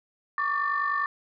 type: tone cluster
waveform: sine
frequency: 1123 / 1173 / 1791 Hz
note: C#6 / D6 / A6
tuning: +22 / -2 / +30 cents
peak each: -28 dBFS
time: 0.38-1.06 s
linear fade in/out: 2 ms
effects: tanh soft clip ceiling -16 dBFS